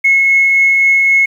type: tone with tremolo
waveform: sine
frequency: 2179 Hz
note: C#7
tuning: 30 cents flat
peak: -5 dBFS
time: 0.04-1.26 s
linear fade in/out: 10 ms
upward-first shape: triangle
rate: 3.8 Hz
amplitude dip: 25%
effects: tanh soft clip ceiling -1 dBFS + 7-bit